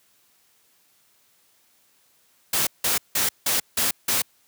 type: noise bursts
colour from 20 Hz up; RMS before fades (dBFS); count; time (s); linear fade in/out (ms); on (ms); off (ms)
white; -22; 6; 2.53-4.22; 5; 140; 170
effects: white hiss -62 dBFS RMS until 4.47 s + high-pass 80 Hz 12 dB/octave